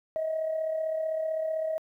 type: tone with amplitude modulation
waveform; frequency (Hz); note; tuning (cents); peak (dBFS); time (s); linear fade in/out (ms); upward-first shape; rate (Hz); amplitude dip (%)
sine; 636; D#5; +38; -24; 0.16-1.78; 0; sine; 35.7; 50
effects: tanh soft clip ceiling -22 dBFS + 11-bit